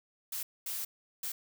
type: noise bursts at uneven times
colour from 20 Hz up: blue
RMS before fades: -37 dBFS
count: 3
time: 0.32-0.43 / 0.66-0.85 / 1.23-1.32 s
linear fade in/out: 5 ms
effects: none